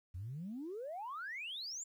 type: exponential sweep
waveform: sine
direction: up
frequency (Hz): 82.4 to 7459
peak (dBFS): -40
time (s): 0.14-1.84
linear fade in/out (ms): 10
effects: tanh soft clip ceiling -37 dBFS + 12-bit